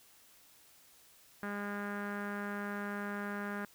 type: tone with low-pass filter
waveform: sawtooth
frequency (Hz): 203.7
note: G#3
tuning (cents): -33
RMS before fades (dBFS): -39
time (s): 1.43-3.65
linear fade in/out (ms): 0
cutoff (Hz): 1600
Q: 4.3
effects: white hiss -62 dBFS RMS until 3.74 s